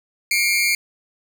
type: tone pair together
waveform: sawtooth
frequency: 2156 / 2349 Hz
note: C#7 / D7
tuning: -49 / 0 cents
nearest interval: minor second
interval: 149 cents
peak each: -16 dBFS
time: 0.31-0.75 s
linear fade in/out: 2 ms
effects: none